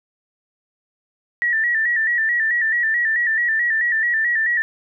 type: tone with vibrato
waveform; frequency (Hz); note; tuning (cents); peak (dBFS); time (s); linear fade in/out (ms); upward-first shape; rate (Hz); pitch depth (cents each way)
sine; 1845; A#6; -18; -16; 1.42-4.62; 0; square; 4.6; 64
effects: none